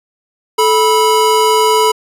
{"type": "tone pair together", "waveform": "square", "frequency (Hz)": [434.9, 980], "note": ["A4", "B5"], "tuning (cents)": [-20, -14], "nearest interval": "octave + major second", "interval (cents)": 1406, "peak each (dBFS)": -12, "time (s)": [0.58, 1.92], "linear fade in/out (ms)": 10, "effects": ["resampled to 32000 Hz"]}